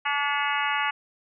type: harmonic tone with a mistuned harmonic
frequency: 287.6 Hz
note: D4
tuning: 36 cents flat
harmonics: 3 / 4 / 5 / 6 / 7 / 8 / 9 / 10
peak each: -29 / -30 / -31 / -32 / -32 / -33 / -34 / -34 dBFS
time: 0.05-0.91 s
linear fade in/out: 10 ms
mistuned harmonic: 8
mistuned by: -63 cents
effects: none